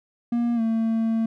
triangle tone with pitch glide, 236.9 to 225 Hz, A#3 to A3, +28 to +39 cents, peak -18 dBFS, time 0.32-1.26 s, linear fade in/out 5 ms, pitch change -89 cents, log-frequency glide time 0.55-0.61 s, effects none

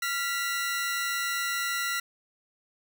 sawtooth tone pair together, 1385 / 1961.6 Hz, F6 / B6, -15 / -12 cents, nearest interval tritone, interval 603 cents, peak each -27 / -27 dBFS, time 0.02-2 s, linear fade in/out 5 ms, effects none

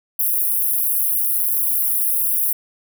white high-pass noise, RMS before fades -19 dBFS, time 0.19-2.53 s, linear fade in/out 5 ms, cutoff 10000 Hz, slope 96 dB/octave, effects none

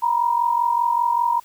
sine tone pair together, 942.7 / 987.8 Hz, A#5 / B5, +19 / 0 cents, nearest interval minor second, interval 81 cents, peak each -18 / -22 dBFS, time 0.02-1.4 s, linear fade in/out 10 ms, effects white hiss -52 dBFS RMS until 1.44 s

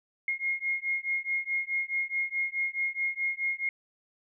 sine beating tone pair, 2144 / 2148.7 Hz, C7 / C7, +42 / +45 cents, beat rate 4.7 Hz, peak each -31 dBFS, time 0.28-3.69 s, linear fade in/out 2 ms, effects none

